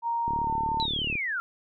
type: tone with pitch glide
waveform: sine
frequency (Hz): 932.3 to 901.6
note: A#5 to A5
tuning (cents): 0 to +42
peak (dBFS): -25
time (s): 0.02-0.87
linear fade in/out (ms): 50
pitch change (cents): -58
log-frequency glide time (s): 0.44-0.49
type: click train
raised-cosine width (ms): 3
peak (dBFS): -23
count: 33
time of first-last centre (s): 0.28-1.154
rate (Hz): 36.6
type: linear sweep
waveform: sine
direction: down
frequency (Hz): 4022 to 1337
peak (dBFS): -27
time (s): 0.8-1.4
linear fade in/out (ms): 0
effects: none